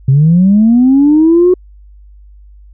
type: linear sweep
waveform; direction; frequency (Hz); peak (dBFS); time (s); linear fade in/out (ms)
sine; up; 128.7 to 369; -3; 0.08-1.54; 5
effects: tanh soft clip ceiling 0 dBFS + added 50 Hz sine -35 dBFS peak until 2.73 s